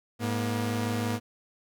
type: tone pair together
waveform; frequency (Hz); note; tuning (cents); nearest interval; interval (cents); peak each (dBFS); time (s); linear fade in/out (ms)
sawtooth; 106.56 / 238.8; G#2 / A#3; +45 / +42; octave + major second; 1397; -26; 0.19-1.2; 50
effects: none